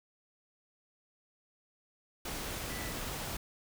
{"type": "tone in noise", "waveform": "sine", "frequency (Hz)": 1975.5, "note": "B6", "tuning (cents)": 0, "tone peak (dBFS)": -46, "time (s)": [2.7, 2.93], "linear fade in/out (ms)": 5, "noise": "pink", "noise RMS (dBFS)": -39, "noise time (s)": [2.25, 3.37], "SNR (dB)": -10, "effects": []}